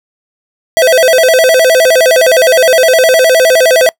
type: tone with vibrato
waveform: square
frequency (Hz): 579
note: D5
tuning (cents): -25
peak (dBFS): -5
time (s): 0.77-3.89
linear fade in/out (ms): 0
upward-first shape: square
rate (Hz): 9.7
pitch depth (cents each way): 210
effects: noise-tail reverb RT60 0.1 s tail -23 dB re dry